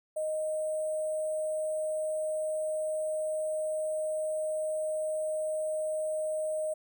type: tone with sample-and-hold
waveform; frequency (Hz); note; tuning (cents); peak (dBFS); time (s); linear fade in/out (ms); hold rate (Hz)
sine; 622.3; D#5; 0; -29; 0.16-6.74; 10; 8820
effects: none